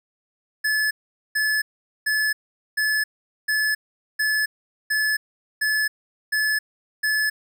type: tone bursts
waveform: square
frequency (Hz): 1723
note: A6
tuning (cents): -37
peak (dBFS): -20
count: 10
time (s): 0.64-7.3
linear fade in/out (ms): 10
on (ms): 270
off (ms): 440
effects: none